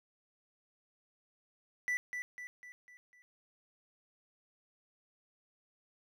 triangle tone with echo, 1975.5 Hz, B6, in tune, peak -29 dBFS, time 1.88-1.97 s, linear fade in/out 0 ms, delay 250 ms, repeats 5, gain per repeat -6 dB, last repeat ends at 3.22 s, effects none

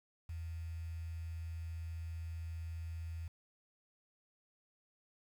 sine tone with quantisation, 82.41 Hz, E2, in tune, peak -40 dBFS, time 0.29-3.28 s, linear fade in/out 5 ms, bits 10, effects none

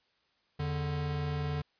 square tone pair together, 83.75 / 147.3 Hz, E2 / D3, +28 / +6 cents, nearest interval minor seventh, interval 978 cents, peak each -38 / -33 dBFS, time 0.59-1.62 s, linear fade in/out 10 ms, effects white hiss -72 dBFS RMS until 1.79 s + resampled to 11025 Hz

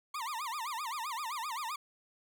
40% pulse tone with vibrato, 1049 Hz, C6, 4 cents sharp, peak -35 dBFS, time 0.14-1.76 s, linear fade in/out 5 ms, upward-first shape sine, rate 7.7 Hz, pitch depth 290 cents each way, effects none

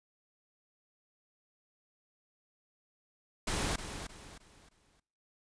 pink noise with echo, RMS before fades -33 dBFS, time 3.47-3.76 s, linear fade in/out 5 ms, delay 310 ms, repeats 4, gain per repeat -9 dB, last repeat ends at 5 s, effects noise-tail reverb RT60 0.7 s tail -24 dB re dry + resampled to 22050 Hz

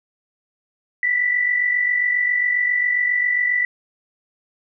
sine tone pair together, 1929 / 1976.4 Hz, B6 / B6, -41 / +1 cents, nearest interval unison, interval 42 cents, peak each -25 / -17 dBFS, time 1.03-3.65 s, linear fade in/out 2 ms, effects none

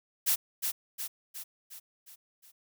blue noise with echo, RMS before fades -26 dBFS, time 0.26-0.36 s, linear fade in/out 20 ms, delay 360 ms, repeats 6, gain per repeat -5 dB, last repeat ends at 2.52 s, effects none

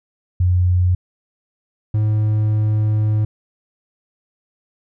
sine / triangle tone pair in turn, 90.1 / 107.15 Hz, F#2 / A2, -45 / -45 cents, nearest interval minor third, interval 300 cents, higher second, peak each -12 dBFS, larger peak neither, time 0.4-0.95 / 1.94-3.25 s, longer second, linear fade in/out 5 ms, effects none

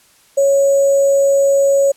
sine tone with sample-and-hold, 554.4 Hz, C#5, in tune, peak -9 dBFS, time 0.37-1.92 s, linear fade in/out 10 ms, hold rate 7350 Hz, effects white hiss -51 dBFS RMS until 1.96 s + low-pass 12000 Hz 12 dB/octave

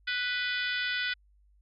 harmonic tone with a mistuned harmonic, 493.9 Hz, B4, in tune, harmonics 3 / 4 / 5 / 6 / 7 / 8 / 9 / 10, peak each -32 / -35 / -38 / -40 / -37 / -43 / -43 / -45 dBFS, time 0.07-1.14 s, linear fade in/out 10 ms, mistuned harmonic 6, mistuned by +34 cents, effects added 50 Hz sine -60 dBFS peak until 1.61 s

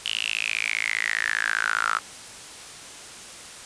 sawtooth tone with high-pass filter sweep, 55 Hz, A1, in tune, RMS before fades -26 dBFS, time 0.05-1.99 s, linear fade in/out 10 ms, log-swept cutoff 3000 to 1300 Hz, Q 9.7, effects white hiss -41 dBFS RMS until 3.65 s + resampled to 22050 Hz

